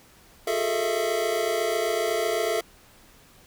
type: tone cluster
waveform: square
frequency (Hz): 360.8 / 419.3 / 447.2 / 639 / 673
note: F#4 / G#4 / A4 / D#5 / E5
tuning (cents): -44 / +17 / +28 / +46 / +36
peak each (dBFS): -34 / -31 / -29 / -33 / -29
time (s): 0.47-2.61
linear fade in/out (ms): 5
effects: pink hiss -54 dBFS RMS until 3.46 s